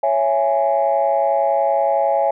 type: chord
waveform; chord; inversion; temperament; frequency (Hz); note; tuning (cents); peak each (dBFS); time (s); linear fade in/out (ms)
sine; C# minor; none; just; 554.4 / 665.2 / 831.5; C#5 / E5 / G#5; 0 / +16 / +2; -18; 0.03-2.31; 5
effects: tanh soft clip ceiling -7 dBFS